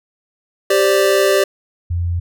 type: chord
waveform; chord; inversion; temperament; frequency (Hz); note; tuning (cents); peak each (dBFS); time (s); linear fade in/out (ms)
square; G suspended fourth; none; equal; 392 / 523.3 / 587.3; G4 / C5 / D5; 0 / 0 / 0; -15 / -20 / -16; 0.7-1.44; 5
type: tone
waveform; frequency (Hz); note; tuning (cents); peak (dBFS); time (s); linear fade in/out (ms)
sine; 86.5; F2; -16; -16; 1.9-2.2; 10
effects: none